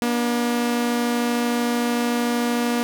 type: tone pair together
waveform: sawtooth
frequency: 239.1 / 292.4 Hz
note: A#3 / D4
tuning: +44 / -7 cents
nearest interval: minor third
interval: 349 cents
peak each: -16 / -26 dBFS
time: 0.02-2.83 s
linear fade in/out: 0 ms
effects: none